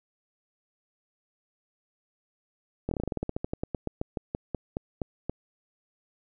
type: slowing click train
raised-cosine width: 2 ms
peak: -16 dBFS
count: 24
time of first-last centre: 2.89-5.296 s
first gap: 23 ms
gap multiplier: 1.12
effects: none